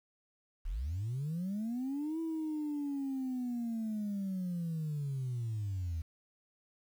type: linear two-way sweep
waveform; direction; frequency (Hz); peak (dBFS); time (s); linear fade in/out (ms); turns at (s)
sine; up then down; 32.53 to 328.6 to 78.1; -32; 0.65-6.02; 10; 2.2
effects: tanh soft clip ceiling -31 dBFS + 10-bit